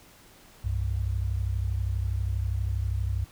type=tone pair together; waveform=sine; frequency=65.07 / 97.5 Hz; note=C2 / G2; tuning=-9 / -9 cents; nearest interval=perfect fifth; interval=700 cents; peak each=-28 dBFS; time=0.64-3.25 s; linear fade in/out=10 ms; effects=pink hiss -54 dBFS RMS until 3.31 s